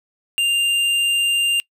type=tone with hard clipping; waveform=sine; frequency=2794 Hz; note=F7; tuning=in tune; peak=-17 dBFS; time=0.38-1.6 s; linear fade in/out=0 ms; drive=8 dB; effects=noise-tail reverb RT60 0.1 s tail -24 dB re dry